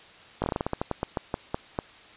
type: slowing click train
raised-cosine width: 1 ms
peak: -12 dBFS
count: 16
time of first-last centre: 0.42-1.789 s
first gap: 19 ms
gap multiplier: 1.2
effects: white hiss -50 dBFS RMS until 2.16 s + resampled to 8000 Hz